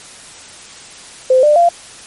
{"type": "tone with pitch steps", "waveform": "sine", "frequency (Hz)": [516, 596.2, 688.8], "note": ["C5", "D5", "F5"], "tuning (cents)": [-24, 26, -24], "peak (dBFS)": -6, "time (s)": [1.3, 1.69], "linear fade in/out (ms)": 5, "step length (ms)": 130, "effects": ["white hiss -36 dBFS RMS until 2.06 s", "MP3 48 kbps"]}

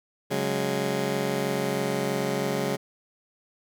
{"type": "chord", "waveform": "15% pulse", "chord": "C# suspended fourth", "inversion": "none", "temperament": "just", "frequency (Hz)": [138.59, 184.79, 207.9], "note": ["C#3", "F#3", "G#3"], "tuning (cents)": [0, -2, 2], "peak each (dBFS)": -24, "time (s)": [0.3, 2.77], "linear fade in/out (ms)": 20, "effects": []}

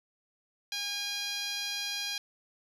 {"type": "tone with band-pass filter", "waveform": "10% pulse", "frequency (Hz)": 814, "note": "G#5", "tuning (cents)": -35, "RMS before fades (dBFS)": -35, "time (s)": [0.72, 2.18], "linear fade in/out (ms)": 2, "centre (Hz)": 4900, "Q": 0.99, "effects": []}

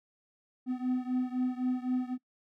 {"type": "beating tone pair", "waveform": "triangle", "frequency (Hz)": [251.4, 255.3], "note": ["B3", "C4"], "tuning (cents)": [31, -42], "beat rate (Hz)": 3.9, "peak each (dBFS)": [-29, -31], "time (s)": [0.66, 2.18], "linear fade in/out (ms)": 50, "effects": ["noise-tail reverb RT60 0.1 s tail -21 dB re dry"]}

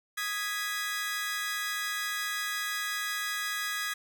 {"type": "chord", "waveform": "sawtooth", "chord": "G# minor", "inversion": "second", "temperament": "equal", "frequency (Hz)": [1244.5, 1661.2, 1975.5], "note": ["D#6", "G#6", "B6"], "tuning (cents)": [0, 0, 0], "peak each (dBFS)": [-34, -30, -33], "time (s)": [0.17, 3.94], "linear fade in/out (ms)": 10, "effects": []}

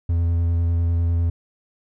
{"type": "tone with vibrato", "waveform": "triangle", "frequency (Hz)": 84.7, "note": "E2", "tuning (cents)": 48, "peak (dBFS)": -15, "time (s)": [0.09, 1.3], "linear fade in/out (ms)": 5, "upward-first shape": "square", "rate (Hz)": 10, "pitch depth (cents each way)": 11, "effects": []}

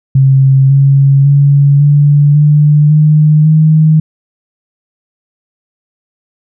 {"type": "tone with pitch steps", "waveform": "sine", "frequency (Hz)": [134.7, 138.09, 141.56, 145.12, 148.77, 152.51, 156.35], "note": ["C#3", "C#3", "C#3", "D3", "D3", "D#3", "D#3"], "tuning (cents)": [-49, -6, 37, -20, 23, -34, 9], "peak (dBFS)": -3, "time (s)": [0.15, 4], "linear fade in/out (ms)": 5, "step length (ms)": 550, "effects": []}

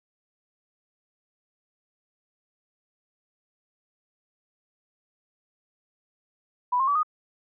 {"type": "tone with pitch steps", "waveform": "sine", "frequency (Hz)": [987.8, 1064.8, 1147.9, 1237.4], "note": ["B5", "C6", "D6", "D#6"], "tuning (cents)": [0, 30, -40, -10], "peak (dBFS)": -20, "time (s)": [6.72, 7.032], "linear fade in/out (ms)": 10, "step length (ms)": 78, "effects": []}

